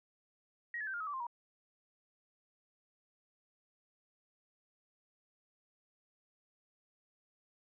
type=tone with pitch steps; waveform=sine; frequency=1893 / 1716 / 1555.5 / 1410 / 1278.1 / 1158.6 / 1050.2 / 952 Hz; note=A#6 / A6 / G6 / F6 / D#6 / D6 / C6 / A#5; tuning=+26 / -44 / -14 / +16 / +46 / -24 / +6 / +36 cents; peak=-37 dBFS; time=0.74-1.268 s; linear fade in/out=2 ms; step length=66 ms; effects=none